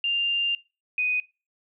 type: tone pair in turn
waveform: sine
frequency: 2794 / 2492 Hz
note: F7 / D#7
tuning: 0 / +2 cents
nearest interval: major second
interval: 198 cents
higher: first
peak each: -22 dBFS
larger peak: neither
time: 0.04-0.55 / 0.98-1.2 s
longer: first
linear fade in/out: 2 ms
effects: noise-tail reverb RT60 0.3 s tail -22 dB re dry